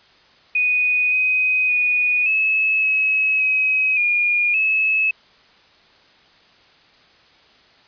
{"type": "tone with pitch steps", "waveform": "sine", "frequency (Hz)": [2483, 2510, 2470, 2589, 2567, 2541, 2427, 2589], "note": ["D#7", "D#7", "D#7", "E7", "E7", "D#7", "D#7", "E7"], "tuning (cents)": [-4, 15, -13, -32, -47, 36, -44, -32], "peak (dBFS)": -15, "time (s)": [0.55, 5.11], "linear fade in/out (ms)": 5, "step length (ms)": 570, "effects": ["white hiss -52 dBFS RMS until 7.87 s", "resampled to 11025 Hz"]}